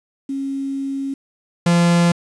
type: tone pair in turn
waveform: sine / 45% pulse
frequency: 273.2 / 172.11 Hz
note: C#4 / F3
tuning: -25 / -25 cents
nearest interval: minor sixth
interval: 800 cents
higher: first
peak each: -21 / -12 dBFS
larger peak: second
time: 0.29-1.14 / 1.66-2.12 s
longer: first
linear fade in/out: 5 ms
effects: resampled to 22050 Hz + 8-bit